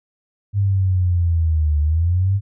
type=linear two-way sweep; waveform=sine; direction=down then up; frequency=101.5 to 73.42 to 101.5 Hz; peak=-14 dBFS; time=0.53-2.41 s; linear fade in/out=50 ms; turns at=1.8 s; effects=none